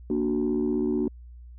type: chord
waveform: sine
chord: Bb augmented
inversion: none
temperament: equal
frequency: 233.1 / 293.7 / 370 Hz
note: Bb3 / D4 / F#4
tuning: 0 / 0 / 0 cents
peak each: -26 dBFS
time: 0.1-1.08 s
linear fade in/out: 2 ms
effects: tanh soft clip ceiling -17 dBFS + added 60 Hz sine -42 dBFS peak until 1.58 s